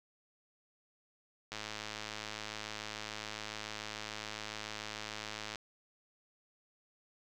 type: click train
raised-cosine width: 0.2 ms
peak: -23 dBFS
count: 433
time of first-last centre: 1.52-5.557 s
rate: 107 Hz
effects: none